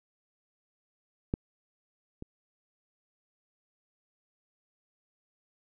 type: clicks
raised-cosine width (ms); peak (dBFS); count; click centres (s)
3; -15 / -27; 2; 1.339 / 2.224
effects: none